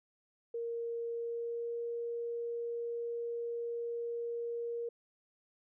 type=tone with pitch glide; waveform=sine; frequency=466.2 to 469.7 Hz; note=A#4 to A#4; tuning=0 to +13 cents; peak=-35 dBFS; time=0.54-4.89 s; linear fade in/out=5 ms; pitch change=+13 cents; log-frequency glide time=1.08-1.81 s; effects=none